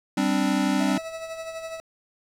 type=chord; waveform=square; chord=G suspended fourth; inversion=none; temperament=equal; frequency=196 / 261.6 / 293.7 Hz; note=G3 / C4 / D4; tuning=0 / 0 / 0 cents; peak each=-26 dBFS; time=0.17-0.98 s; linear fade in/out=5 ms
type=tone with tremolo; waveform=40% pulse; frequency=651 Hz; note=E5; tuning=22 cents flat; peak=-30 dBFS; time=0.8-1.8 s; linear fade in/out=0 ms; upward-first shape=sine; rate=12 Hz; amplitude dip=50%
effects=low-pass 10000 Hz 12 dB/octave + 9-bit